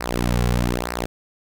sawtooth tone with flanger, 60.2 Hz, B1, 44 cents flat, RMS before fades -22 dBFS, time 0-1.06 s, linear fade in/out 10 ms, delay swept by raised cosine 0.29 to 3.29 ms, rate 1.1 Hz, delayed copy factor -0.85, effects none

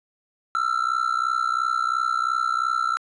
triangle tone with amplitude modulation, 1340 Hz, E6, 28 cents sharp, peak -15 dBFS, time 0.55-2.97 s, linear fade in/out 0 ms, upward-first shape sine, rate 62.9 Hz, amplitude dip 90%, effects resampled to 22050 Hz

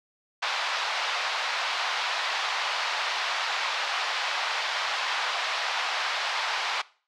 pink band-pass noise, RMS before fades -29 dBFS, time 0.42-6.82 s, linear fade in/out 10 ms, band 770 to 4700 Hz, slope 24 dB/octave, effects noise-tail reverb RT60 0.4 s tail -20 dB re dry

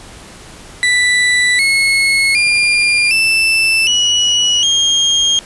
35% pulse tone with pitch steps, 1975.5 / 2179 / 2404 / 2652 / 2926 / 3228 Hz, B6 / C#7 / D7 / E7 / F#7 / G#7, 0 / -30 / +40 / +10 / -20 / -50 cents, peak -8 dBFS, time 0.83-5.39 s, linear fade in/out 0 ms, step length 760 ms, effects pink hiss -36 dBFS RMS until 5.45 s + resampled to 24000 Hz

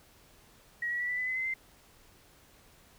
sine tone with pitch steps, 1904 / 1928.3 / 1953 / 1978 / 2003 / 2029 / 2055 / 2081 Hz, A#6 / B6 / B6 / B6 / B6 / B6 / C7 / C7, +36 / -42 / -20 / +2 / +24 / +46 / -32 / -10 cents, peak -30 dBFS, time 0.82-1.54 s, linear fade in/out 5 ms, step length 90 ms, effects pink hiss -60 dBFS RMS until 2.98 s

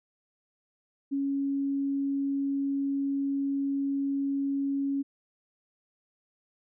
sine tone, 277.2 Hz, C#4, in tune, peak -26 dBFS, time 1.11-5.03 s, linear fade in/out 20 ms, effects none

